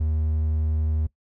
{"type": "tone", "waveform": "triangle", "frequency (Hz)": 77.78, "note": "D#2", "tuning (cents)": 0, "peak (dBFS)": -19, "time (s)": [0, 1.07], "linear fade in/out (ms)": 10, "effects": ["noise-tail reverb RT60 0.1 s tail -19 dB re dry"]}